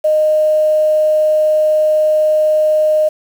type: tone with quantisation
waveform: sine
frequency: 616 Hz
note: D#5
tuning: 17 cents flat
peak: -9 dBFS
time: 0.04-3.09 s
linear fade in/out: 10 ms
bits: 6
effects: none